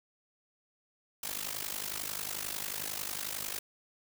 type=noise with amplitude modulation; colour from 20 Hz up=white; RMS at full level=-34 dBFS; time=1.23-3.59 s; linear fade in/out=5 ms; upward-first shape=sine; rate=51.1 Hz; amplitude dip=85%; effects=none